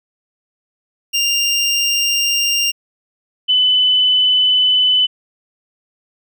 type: tone pair in turn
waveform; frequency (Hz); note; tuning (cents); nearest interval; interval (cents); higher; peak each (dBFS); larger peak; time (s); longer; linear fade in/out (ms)
25% pulse / sine; 2794 / 3008; F7 / F#7; 0 / +28; minor second; 128; second; -10; neither; 1.13-2.72 / 3.48-5.07; neither; 20
effects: none